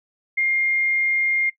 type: tone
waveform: sine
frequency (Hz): 2120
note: C7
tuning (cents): +22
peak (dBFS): -18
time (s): 0.37-1.5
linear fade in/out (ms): 10
effects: noise-tail reverb RT60 0.1 s tail -17 dB re dry